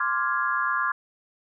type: chord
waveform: sine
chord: D half-diminished seventh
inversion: third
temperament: equal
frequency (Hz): 1046.5 / 1174.7 / 1396.9 / 1661.2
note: C6 / D6 / F6 / Ab6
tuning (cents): 0 / 0 / 0 / 0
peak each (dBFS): -28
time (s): 0-0.92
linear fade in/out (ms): 5
effects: none